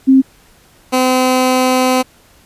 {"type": "tone pair in turn", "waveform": ["sine", "15% pulse"], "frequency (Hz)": [265.4, 256.2], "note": ["C4", "C4"], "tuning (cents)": [25, -36], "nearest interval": "minor second", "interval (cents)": 61, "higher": "first", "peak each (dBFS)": -4, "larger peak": "neither", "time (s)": [[0.07, 0.22], [0.92, 2.03]], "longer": "second", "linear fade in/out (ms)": 20, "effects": ["pink hiss -48 dBFS RMS until 2.45 s", "resampled to 32000 Hz"]}